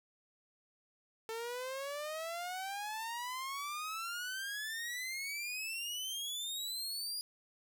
sawtooth exponential sweep, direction up, 443.7 to 4900 Hz, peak -35 dBFS, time 1.29-7.21 s, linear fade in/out 0 ms, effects none

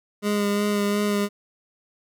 25% pulse tone with vibrato, 205.3 Hz, G#3, 20 cents flat, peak -17 dBFS, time 0.22-1.29 s, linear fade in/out 50 ms, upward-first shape sine, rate 2.8 Hz, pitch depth 18 cents each way, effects none

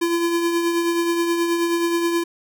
square tone with tremolo, 339.9 Hz, F4, 47 cents flat, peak -17 dBFS, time 0.01-2.24 s, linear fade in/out 10 ms, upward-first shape triangle, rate 9.4 Hz, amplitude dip 45%, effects none

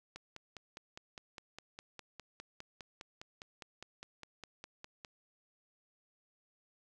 click train, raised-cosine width 0.2 ms, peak -29 dBFS, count 25, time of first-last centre 0.16-5.048 s, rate 4.91 Hz, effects none

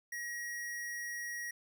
square tone, 1900 Hz, A#6, 33 cents sharp, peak -39 dBFS, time 0.12-1.51 s, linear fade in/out 5 ms, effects none

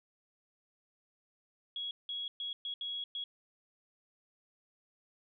sine tone bursts at uneven times, 3328 Hz, G#7, 3 cents sharp, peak -36 dBFS, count 6, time 1.76-1.91 / 2.09-2.28 / 2.4-2.53 / 2.65-2.74 / 2.81-3.04 / 3.15-3.24 s, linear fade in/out 2 ms, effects none

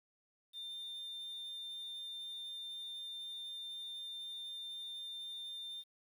sine tone, 3602 Hz, A7, 40 cents sharp, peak -40 dBFS, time 0.53-5.84 s, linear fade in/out 50 ms, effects tanh soft clip ceiling -42 dBFS + 11-bit

